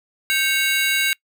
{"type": "tone cluster", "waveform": "square", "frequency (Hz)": [1567, 2207, 2782, 3851], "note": ["G6", "C#7", "F7", "B7"], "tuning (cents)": [-1, -8, -7, -44], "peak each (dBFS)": [-24, -22, -24, -25], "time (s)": [0.3, 1.13], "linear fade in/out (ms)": 0, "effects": ["noise-tail reverb RT60 0.1 s tail -25 dB re dry"]}